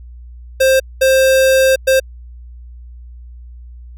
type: tone bursts at uneven times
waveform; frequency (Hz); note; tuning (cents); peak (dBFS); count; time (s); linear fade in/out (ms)
square; 528; C5; +16; -9; 3; 0.6-0.8 / 1.01-1.76 / 1.87-2; 10
effects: added 60 Hz sine -32 dBFS peak until 3.97 s